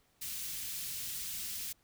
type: band-stop noise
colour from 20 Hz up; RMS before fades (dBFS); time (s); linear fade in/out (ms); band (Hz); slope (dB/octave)
white; -40; 0.21-1.73; 10; 160 to 2600; 12
effects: pink hiss -71 dBFS RMS until 1.83 s